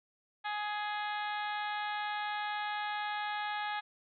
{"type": "harmonic tone with a mistuned harmonic", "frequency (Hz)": 417.9, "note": "G#4", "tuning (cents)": 11, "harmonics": [2, 3, 4, 5, 6, 7, 8, 9, 10], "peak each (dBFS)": [-36, -43, -40, -46, -48, -54, -47, -50, -56], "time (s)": [0.44, 3.81], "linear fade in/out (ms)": 20, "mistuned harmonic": 10, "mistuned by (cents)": -23, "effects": []}